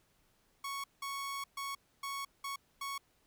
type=tone bursts at uneven times; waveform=sawtooth; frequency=1108.7 Hz; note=C#6; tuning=in tune; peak=-34 dBFS; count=6; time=0.64-0.84 / 1.02-1.44 / 1.57-1.75 / 2.03-2.25 / 2.44-2.56 / 2.81-2.98 s; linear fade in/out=5 ms; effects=pink hiss -72 dBFS RMS until 3.26 s